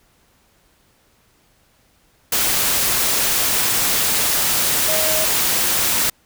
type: tone in noise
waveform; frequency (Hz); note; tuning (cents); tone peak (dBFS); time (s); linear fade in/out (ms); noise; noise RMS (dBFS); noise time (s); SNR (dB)
sine; 628; D#5; +16; -23; 4.88-5.25; 5; white; -18; 2.32-6.1; -8
effects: pink hiss -58 dBFS RMS until 6.25 s